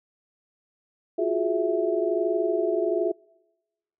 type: tone cluster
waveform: sine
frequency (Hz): 346.5 / 367.7 / 420 / 659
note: F4 / F#4 / G#4 / E5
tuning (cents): -14 / -11 / +19 / -1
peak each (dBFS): -27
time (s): 1.18-3.12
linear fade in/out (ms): 10
effects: noise-tail reverb RT60 1.0 s tail -26 dB re dry